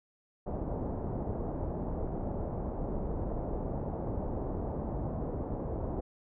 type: low-pass noise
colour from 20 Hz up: pink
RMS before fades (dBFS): -35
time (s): 0.46-6.01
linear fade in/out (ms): 10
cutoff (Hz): 780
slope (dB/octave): 24
effects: none